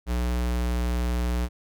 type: tone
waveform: square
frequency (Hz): 60.4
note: B1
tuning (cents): -38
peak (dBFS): -24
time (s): 0.06-1.49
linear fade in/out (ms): 50
effects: none